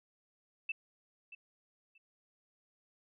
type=tone with echo; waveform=sine; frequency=2654 Hz; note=E7; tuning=11 cents sharp; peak=-33 dBFS; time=0.69-0.72 s; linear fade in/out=5 ms; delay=630 ms; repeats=2; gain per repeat=-14 dB; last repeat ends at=1.98 s; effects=none